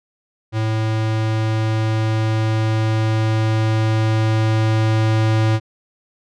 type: tone with level ramp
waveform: square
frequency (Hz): 110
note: A2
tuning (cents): 0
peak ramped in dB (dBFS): -18 to -14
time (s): 0.52-5.6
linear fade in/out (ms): 50
effects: low-pass 5000 Hz 12 dB/octave